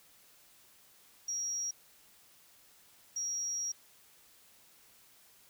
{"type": "tone bursts at uneven times", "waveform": "sine", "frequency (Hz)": 5670, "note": "F8", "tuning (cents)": 25, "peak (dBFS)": -33, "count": 2, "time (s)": [[1.28, 1.71], [3.16, 3.72]], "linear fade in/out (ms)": 5, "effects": ["white hiss -62 dBFS RMS until 5.49 s"]}